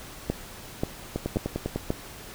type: two click trains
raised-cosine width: 2 ms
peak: -11 / -14 dBFS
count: 4 / 7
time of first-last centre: 0.3-1.904 / 1.16-1.76 s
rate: 1.87 / 10 Hz
effects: pink hiss -43 dBFS RMS until 2.34 s